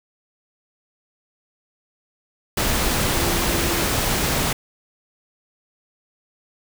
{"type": "tone in noise", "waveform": "sine", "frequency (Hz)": 340.6, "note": "F4", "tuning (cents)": -43, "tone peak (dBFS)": -28, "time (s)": [3.15, 3.86], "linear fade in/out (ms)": 5, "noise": "pink", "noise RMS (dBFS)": -21, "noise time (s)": [2.57, 4.53], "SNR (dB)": -10, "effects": []}